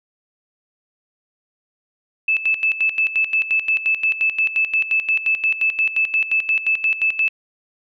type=tone with tremolo; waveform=sine; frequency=2622 Hz; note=E7; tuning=10 cents flat; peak=-14 dBFS; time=2.28-7.29 s; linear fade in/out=5 ms; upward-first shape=square; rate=5.7 Hz; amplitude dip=75%; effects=none